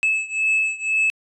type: beating tone pair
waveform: triangle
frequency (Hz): 2603 / 2605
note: E7 / E7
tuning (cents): -22 / -21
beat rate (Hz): 2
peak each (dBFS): -19 / -21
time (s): 0.03-1.1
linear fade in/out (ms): 0
effects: resampled to 24000 Hz